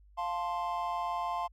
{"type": "chord", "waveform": "triangle", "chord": "F major", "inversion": "none", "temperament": "equal", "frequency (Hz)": [698.5, 880, 1046.5], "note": ["F5", "A5", "C6"], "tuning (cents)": [0, 0, 0], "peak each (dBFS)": [-34, -35, -33], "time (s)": [0.17, 1.48], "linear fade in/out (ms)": 20, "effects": ["added 50 Hz sine -56 dBFS peak until 1.52 s"]}